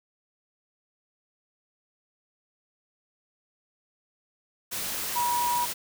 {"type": "tone in noise", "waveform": "sine", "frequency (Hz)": 966, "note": "B5", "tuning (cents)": -39, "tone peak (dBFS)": -24, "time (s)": [5.15, 5.66], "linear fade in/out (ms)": 20, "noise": "white", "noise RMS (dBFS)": -32, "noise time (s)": [4.71, 5.74], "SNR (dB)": 5, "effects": []}